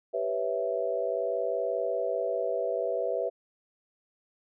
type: chord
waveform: sine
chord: C# half-diminished seventh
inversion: second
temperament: equal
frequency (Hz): 392 / 493.9 / 554.4 / 659.3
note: G4 / B4 / C#5 / E5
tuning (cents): 0 / 0 / 0 / 0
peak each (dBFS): -35 / -31 / -34 / -31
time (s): 0.13-3.3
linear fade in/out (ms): 20
effects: none